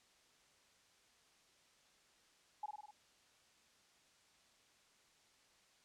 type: tone with echo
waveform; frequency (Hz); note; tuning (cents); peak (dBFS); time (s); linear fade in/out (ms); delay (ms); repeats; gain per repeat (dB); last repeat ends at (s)
sine; 842; G#5; +24; -39; 2.63-2.66; 5; 50; 5; -3; 2.91
effects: white hiss -70 dBFS RMS until 5.84 s + low-pass 7000 Hz 12 dB/octave